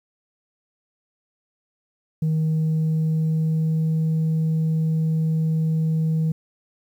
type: tone with pitch glide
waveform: sine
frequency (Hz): 157.7 to 159.35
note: D#3 to D#3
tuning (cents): +24 to +42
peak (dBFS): -16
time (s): 2.22-6.32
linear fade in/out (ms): 5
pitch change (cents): +18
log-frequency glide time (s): 2.37-3.96
effects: tanh soft clip ceiling -17 dBFS + 9-bit